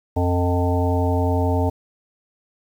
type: harmonic tone with a mistuned harmonic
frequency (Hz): 88.9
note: F2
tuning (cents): +31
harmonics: 1 / 3 / 5 / 7 / 9 / 10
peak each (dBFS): -19 / -24 / -26 / -27 / -29 / -29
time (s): 0.16-1.7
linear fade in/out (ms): 10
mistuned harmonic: 9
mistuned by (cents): -62
effects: 8-bit